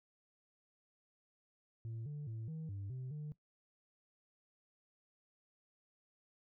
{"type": "tone with pitch steps", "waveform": "sine", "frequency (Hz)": [113.6, 147.3, 111.8, 159.2, 99, 128.8, 149.9], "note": ["A#2", "D3", "A2", "D#3", "G2", "C3", "D3"], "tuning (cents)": [-44, 6, 28, 40, 18, -27, 36], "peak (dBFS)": -39, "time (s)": [1.85, 3.32], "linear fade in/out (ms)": 0, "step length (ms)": 210, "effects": ["noise-tail reverb RT60 0.1 s tail -19 dB re dry", "tanh soft clip ceiling -40 dBFS"]}